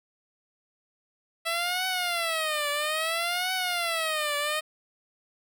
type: tone with vibrato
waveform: 10% pulse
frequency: 659.3 Hz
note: E5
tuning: in tune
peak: -18 dBFS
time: 1.45-4.61 s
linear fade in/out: 20 ms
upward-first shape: triangle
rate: 0.6 Hz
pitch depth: 230 cents each way
effects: none